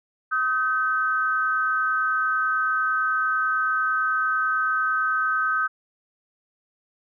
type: tone pair together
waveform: sine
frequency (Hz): 1267 / 1538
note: D#6 / G6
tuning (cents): +31 / -33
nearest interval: minor third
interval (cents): 336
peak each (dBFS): -23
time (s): 0.31-5.68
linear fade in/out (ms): 20
effects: none